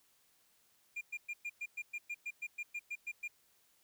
triangle tone bursts, 2407 Hz, D7, 42 cents sharp, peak -36 dBFS, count 15, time 0.96-3.28 s, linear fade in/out 10 ms, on 52 ms, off 110 ms, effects white hiss -71 dBFS RMS until 3.83 s

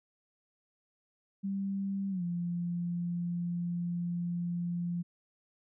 sine tone with pitch glide, 196 to 173.61 Hz, G3 to F3, 0 to -10 cents, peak -31 dBFS, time 1.43-5.03 s, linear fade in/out 20 ms, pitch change -210 cents, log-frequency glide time 2.1-2.23 s, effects none

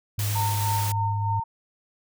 sine tone with pitch glide, 103.83 to 103.17 Hz, G#2 to G#2, 0 to -11 cents, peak -24 dBFS, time 0.18-1.4 s, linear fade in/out 5 ms, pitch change -11 cents, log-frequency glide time 0.5-1.11 s
white noise, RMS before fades -32 dBFS, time 0.19-0.92 s, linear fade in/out 2 ms
sine tone with tremolo, 912 Hz, A#5, 38 cents flat, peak -24 dBFS, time 0.35-1.44 s, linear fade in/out 10 ms, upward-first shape sine, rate 3.3 Hz, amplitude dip 55%
effects none

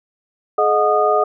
sine tone cluster, 425 / 620 / 726 / 1230 Hz, G#4 / D#5 / F#5 / D#6, +40 / -6 / -33 / -20 cents, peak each -18 dBFS, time 0.58-1.24 s, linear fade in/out 5 ms, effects none

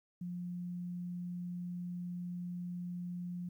sine tone, 176.9 Hz, F3, 23 cents sharp, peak -38 dBFS, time 0.21-3.49 s, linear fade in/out 5 ms, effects 12-bit

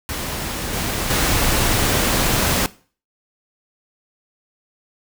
pink noise with level steps, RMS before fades -26 / -23 / -18 dBFS, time 0.09-2.66 s, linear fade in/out 0 ms, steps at 0.73 / 1.1 s, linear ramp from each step 5 ms, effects noise-tail reverb RT60 0.4 s tail -19 dB re dry

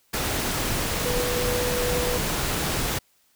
sine tone in noise, 491.8 Hz, B4, 7 cents flat, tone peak -26 dBFS, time 1.05-2.18 s, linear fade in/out 10 ms, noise pink, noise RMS -26 dBFS, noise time 0.13-2.99 s, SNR -3 dB, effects white hiss -64 dBFS RMS until 3.35 s

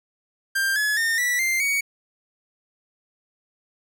45% pulse tone with pitch steps, 1587 / 1700.9 / 1823 / 1953.8 / 2094 / 2244 Hz, G6 / G#6 / A#6 / B6 / C7 / C#7, +21 / +41 / -39 / -19 / +1 / +21 cents, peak -20 dBFS, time 0.55-1.81 s, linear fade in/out 10 ms, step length 210 ms, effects none

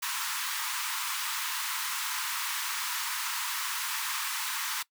pink high-pass noise, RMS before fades -33 dBFS, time 0.02-4.83 s, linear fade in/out 10 ms, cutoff 900 Hz, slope 96 dB/octave, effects noise-tail reverb RT60 0.1 s tail -21 dB re dry

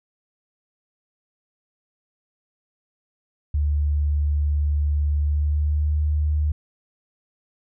sine tone with pitch glide, 73.5 to 75.3 Hz, D2 to D2, +2 to +44 cents, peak -18 dBFS, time 3.54-6.52 s, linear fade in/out 5 ms, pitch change +42 cents, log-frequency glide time 5.19-5.9 s, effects none

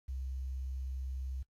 sine tone with quantisation, 65.41 Hz, C2, in tune, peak -36 dBFS, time 0.08-1.43 s, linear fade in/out 10 ms, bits 11, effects noise-tail reverb RT60 0.1 s tail -24 dB re dry + AAC 48 kbps

